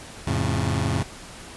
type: chord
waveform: sawtooth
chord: F augmented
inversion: none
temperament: just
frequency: 87.31 / 109.13 / 136.42 Hz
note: F2 / A2 / C#3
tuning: 0 / -14 / -27 cents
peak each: -22 dBFS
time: 0.27-1.03 s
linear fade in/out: 5 ms
effects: pink hiss -41 dBFS RMS until 1.56 s + resampled to 24000 Hz